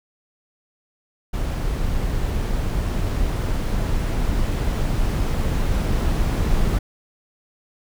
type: noise with level ramp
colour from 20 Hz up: brown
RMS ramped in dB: -23 to -19 dBFS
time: 1.33-6.79 s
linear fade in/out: 10 ms
effects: none